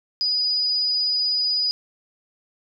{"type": "tone", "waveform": "sine", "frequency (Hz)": 4942, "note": "D#8", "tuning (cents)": -13, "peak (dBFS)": -19, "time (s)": [0.21, 1.71], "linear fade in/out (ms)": 0, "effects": []}